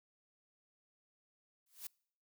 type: noise with exponential growth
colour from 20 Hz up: blue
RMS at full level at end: -41 dBFS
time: 1.66-1.87 s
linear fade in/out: 5 ms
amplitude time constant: 44 ms
effects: noise-tail reverb RT60 0.6 s tail -26 dB re dry